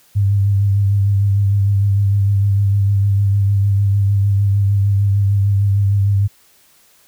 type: tone with vibrato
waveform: sine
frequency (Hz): 99.9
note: G2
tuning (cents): +33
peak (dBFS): -11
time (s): 0.15-6.28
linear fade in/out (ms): 20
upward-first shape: sine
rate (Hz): 6.6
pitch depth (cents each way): 29
effects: white hiss -52 dBFS RMS until 7.07 s